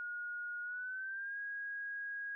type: tone with pitch glide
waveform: sine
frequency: 1439 to 1643.5 Hz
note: F#6 to G#6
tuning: -49 to -19 cents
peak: -39 dBFS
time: 0-2.35 s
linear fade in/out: 0 ms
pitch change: +230 cents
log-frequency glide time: 0.62-1.39 s
effects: none